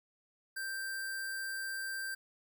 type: tone with sample-and-hold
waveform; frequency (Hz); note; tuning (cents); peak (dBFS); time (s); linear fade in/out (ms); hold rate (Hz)
sine; 1571; G6; +3; -36; 0.56-2.15; 10; 6300
effects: none